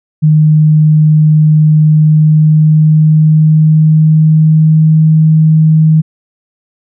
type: tone with pitch glide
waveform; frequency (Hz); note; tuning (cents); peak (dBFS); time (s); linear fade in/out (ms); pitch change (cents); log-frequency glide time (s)
sine; 154 to 157.33; D#3 to D#3; -17 to +20; -3; 0.22-6.02; 20; +37; 1.87-5
effects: none